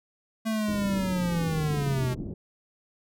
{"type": "linear sweep", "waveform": "square", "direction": "down", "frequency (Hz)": [224, 123], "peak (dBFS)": -26, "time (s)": [0.45, 2.15], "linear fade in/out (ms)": 20}
{"type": "low-pass noise", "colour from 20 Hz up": "white", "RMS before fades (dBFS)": -35, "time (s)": [0.68, 2.34], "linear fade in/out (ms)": 5, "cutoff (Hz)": 320, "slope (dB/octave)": 24}
{"effects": []}